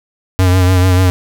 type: tone with vibrato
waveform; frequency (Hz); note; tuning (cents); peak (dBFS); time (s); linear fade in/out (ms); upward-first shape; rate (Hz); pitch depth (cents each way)
square; 91.8; F#2; -13; -8; 0.39-1.1; 0; triangle; 6.8; 48
effects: none